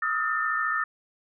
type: tone cluster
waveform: sine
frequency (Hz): 1221 / 1275 / 1402 / 1794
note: D#6 / D#6 / F6 / A6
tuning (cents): -33 / +42 / +6 / +33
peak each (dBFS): -35 / -28 / -33 / -27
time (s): 0.02-0.84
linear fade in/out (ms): 5
effects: none